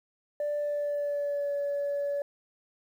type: tone with pitch glide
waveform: sine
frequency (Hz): 587.3 to 570.3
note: D5 to C#5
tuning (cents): 0 to +49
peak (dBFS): -26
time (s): 0.4-2.22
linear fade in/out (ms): 2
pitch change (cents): -51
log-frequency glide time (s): 0.57-1.53
effects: tanh soft clip ceiling -25 dBFS + 10-bit